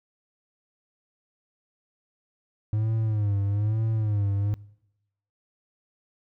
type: tone with vibrato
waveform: triangle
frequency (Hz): 105.5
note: G#2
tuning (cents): +28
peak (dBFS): -20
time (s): 2.73-4.54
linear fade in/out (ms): 0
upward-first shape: sine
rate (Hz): 1.1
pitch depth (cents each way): 99
effects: noise-tail reverb RT60 0.9 s tail -23 dB re dry